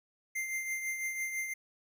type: tone with tremolo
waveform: square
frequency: 2093 Hz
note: C7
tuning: in tune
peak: -32 dBFS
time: 0.35-1.54 s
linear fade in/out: 10 ms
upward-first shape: triangle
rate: 6 Hz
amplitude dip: 55%
effects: none